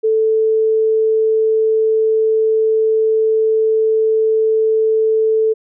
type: tone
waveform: sine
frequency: 440 Hz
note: A4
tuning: in tune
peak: -11 dBFS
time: 0.03-5.54 s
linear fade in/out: 20 ms
effects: none